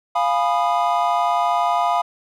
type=chord; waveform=triangle; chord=F half-diminished seventh; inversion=none; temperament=equal with one note detuned; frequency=698.5 / 830.6 / 987.8 / 1229.5 Hz; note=F5 / Ab5 / Cb6 / Eb6; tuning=0 / 0 / 0 / -21 cents; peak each=-18 / -22 / -20 / -22 dBFS; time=0.15-2.02 s; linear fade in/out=10 ms; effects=none